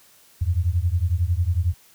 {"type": "beating tone pair", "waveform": "sine", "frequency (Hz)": [82.41, 93.41], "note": ["E2", "F#2"], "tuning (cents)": [0, 17], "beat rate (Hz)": 11, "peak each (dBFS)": [-21, -22], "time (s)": [0.41, 1.74], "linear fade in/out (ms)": 10, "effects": ["white hiss -54 dBFS RMS until 1.94 s"]}